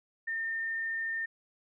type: tone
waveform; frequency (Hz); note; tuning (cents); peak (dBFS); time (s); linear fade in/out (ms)
sine; 1813; A#6; -49; -31; 0.27-1.26; 10
effects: none